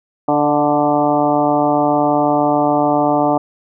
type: harmonic tone with a mistuned harmonic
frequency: 146.83 Hz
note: D3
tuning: in tune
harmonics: 1 / 2 / 3 / 4 / 5 / 6 / 7 / 8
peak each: -27 / -17 / -24 / -18 / -17 / -20 / -27 / -25 dBFS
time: 0.28-3.38 s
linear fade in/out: 5 ms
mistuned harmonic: 4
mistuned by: +22 cents
effects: none